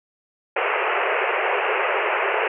pink band-pass noise, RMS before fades -22 dBFS, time 0.56-2.48 s, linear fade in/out 5 ms, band 380 to 2800 Hz, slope 96 dB/octave, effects none

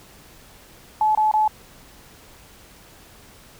sine tone bursts, 860 Hz, A5, 40 cents flat, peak -15 dBFS, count 3, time 1.01-1.478 s, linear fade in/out 2 ms, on 140 ms, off 24 ms, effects pink hiss -48 dBFS RMS until 3.59 s

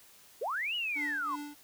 sine linear two-way sweep, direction up then down, 380.9 to 2960 to 957 Hz, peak -31 dBFS, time 0.41-1.36 s, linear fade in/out 10 ms, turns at 0.75 s
square tone with tremolo, 292.7 Hz, D4, 6 cents flat, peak -38 dBFS, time 0.95-1.55 s, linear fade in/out 20 ms, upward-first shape triangle, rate 2.8 Hz, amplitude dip 90%
effects white hiss -58 dBFS RMS until 1.63 s

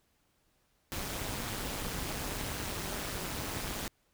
pink noise with amplitude modulation, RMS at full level -34 dBFS, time 0.92-3.88 s, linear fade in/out 0 ms, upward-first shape sine, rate 206 Hz, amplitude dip 75%, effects pink hiss -73 dBFS RMS until 4.13 s

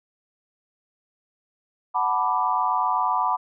sine chord, B minor seventh, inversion second, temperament equal, 740 / 880 / 987.8 / 1174.7 Hz, F#5 / A5 / B5 / D6, 0 / 0 / 0 / 0 cents, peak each -27 / -27 / -23 / -26 dBFS, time 1.94-3.37 s, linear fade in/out 20 ms, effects none

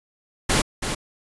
pink noise with echo, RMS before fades -19 dBFS, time 0.49-0.62 s, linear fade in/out 10 ms, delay 330 ms, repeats 1, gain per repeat -7 dB, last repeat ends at 0.95 s, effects resampled to 24000 Hz

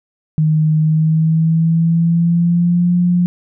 sine tone with pitch glide, 155.56 to 176.64 Hz, D#3 to F3, 0 to +20 cents, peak -10 dBFS, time 0.38-3.26 s, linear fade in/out 0 ms, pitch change +220 cents, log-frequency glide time 0.79-2.96 s, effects none

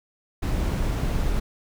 brown noise, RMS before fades -24 dBFS, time 0.42-1.4 s, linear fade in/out 10 ms, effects none

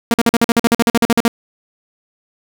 sawtooth tone bursts, 233.1 Hz, A#3, in tune, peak -5 dBFS, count 16, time 0.11-1.279 s, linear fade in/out 0 ms, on 29 ms, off 47 ms, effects none

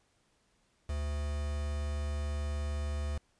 triangle tone with quantisation, 73.42 Hz, D2, in tune, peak -30 dBFS, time 0.89-3.18 s, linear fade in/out 5 ms, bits 7, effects pink hiss -72 dBFS RMS until 3.39 s + resampled to 22050 Hz

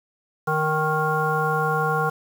harmonic tone, 155.56 Hz, D#3, in tune, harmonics 1 / 3 / 5 / 7 / 9, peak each -26 / -26 / -26 / -26 / -26 dBFS, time 0.47-2.1 s, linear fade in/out 10 ms, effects 7-bit

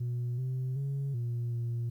sine tone with pitch steps, 121.6 / 128.9 / 138.4 / 119.1 / 118 Hz, B2 / C3 / C#3 / A#2 / A#2, -26 / -26 / -2 / +38 / +22 cents, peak -28 dBFS, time 0-1.9 s, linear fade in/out 10 ms, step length 380 ms, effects tanh soft clip ceiling -29 dBFS + 11-bit

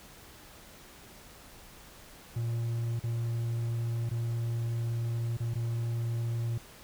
triangle tone with dropouts, 116.54 Hz, A#2, in tune, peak -27 dBFS, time 2.36-6.58 s, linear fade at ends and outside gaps 5 ms, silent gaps 2.995-3.037 / 4.093-4.111 / 5.37-5.402 / 5.539-5.554 s, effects pink hiss -52 dBFS RMS until 6.83 s

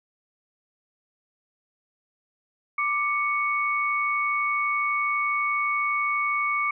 sine tone pair together, 1177.1 / 2222 Hz, D6 / C#7, +4 / +4 cents, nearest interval major seventh, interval 1100 cents, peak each -25 dBFS, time 2.78-6.71 s, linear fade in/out 5 ms, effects none

